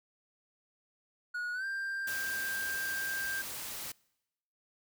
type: tone with pitch glide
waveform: triangle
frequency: 1453 to 1584.5 Hz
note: F#6 to G6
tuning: -32 to +18 cents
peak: -32 dBFS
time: 1.34-3.42 s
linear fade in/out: 10 ms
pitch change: +150 cents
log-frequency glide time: 1.53-1.65 s
type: noise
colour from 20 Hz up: white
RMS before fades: -41 dBFS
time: 2.07-3.92 s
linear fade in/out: 5 ms
effects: noise-tail reverb RT60 0.9 s tail -25 dB re dry